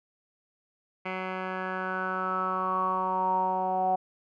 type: tone with low-pass filter sweep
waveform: 10% pulse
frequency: 186.5 Hz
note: F#3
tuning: 14 cents sharp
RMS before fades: -29 dBFS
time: 1.05-3.96 s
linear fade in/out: 10 ms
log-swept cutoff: 2100 to 750 Hz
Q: 8.8
effects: none